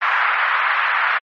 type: band-pass noise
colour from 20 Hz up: pink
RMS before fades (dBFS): -18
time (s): 0.01-1.19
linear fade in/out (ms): 20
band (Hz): 1100 to 2000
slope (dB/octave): 24
effects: MP3 32 kbps